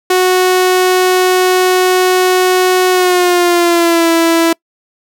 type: tone with pitch glide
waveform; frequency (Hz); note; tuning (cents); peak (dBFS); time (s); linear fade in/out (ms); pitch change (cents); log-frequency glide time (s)
sawtooth; 368.1 to 331.8; F#4 to E4; -9 to +11; -4; 0.1-4.53; 5; -180; 2.91-4.1
effects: noise-tail reverb RT60 0.1 s tail -26 dB re dry